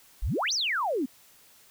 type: exponential two-way sweep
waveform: sine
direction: up then down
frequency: 34.65 to 6310 to 237.5 Hz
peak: -25 dBFS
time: 0.22-1.06 s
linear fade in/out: 10 ms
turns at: 0.53 s
effects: white hiss -57 dBFS RMS until 1.7 s